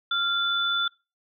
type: tone pair together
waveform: sine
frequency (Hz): 1387 / 3495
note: F6 / A7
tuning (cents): -12 / -12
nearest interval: octave + major third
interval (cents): 1600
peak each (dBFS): -25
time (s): 0.11-0.88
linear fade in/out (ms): 5
effects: noise-tail reverb RT60 0.3 s tail -25 dB re dry